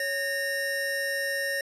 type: tone pair together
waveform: square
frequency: 554.4 / 1837 Hz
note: C#5 / A#6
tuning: 0 / -26 cents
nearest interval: octave + major sixth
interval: 2074 cents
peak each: -33 / -29 dBFS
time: 0-1.61 s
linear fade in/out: 2 ms
effects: resampled to 32000 Hz